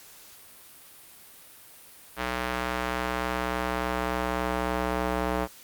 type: tone with band-pass filter sweep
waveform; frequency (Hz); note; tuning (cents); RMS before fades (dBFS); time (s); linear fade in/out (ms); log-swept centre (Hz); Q
square; 61.74; B1; 0; -29; 2.16-5.48; 50; 1600 to 800; 0.8
effects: white hiss -50 dBFS RMS until 5.63 s + Opus 48 kbps